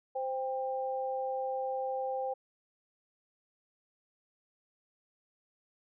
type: tone pair together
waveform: sine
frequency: 521.1 / 794 Hz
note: C5 / G5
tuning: -7 / +22 cents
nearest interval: perfect fifth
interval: 729 cents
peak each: -34 / -35 dBFS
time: 0.15-2.34 s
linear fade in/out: 10 ms
effects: none